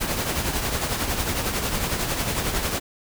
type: noise with tremolo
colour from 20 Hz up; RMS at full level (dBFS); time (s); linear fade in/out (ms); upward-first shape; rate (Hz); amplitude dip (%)
pink; -23; 0-2.8; 20; triangle; 11; 55
effects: none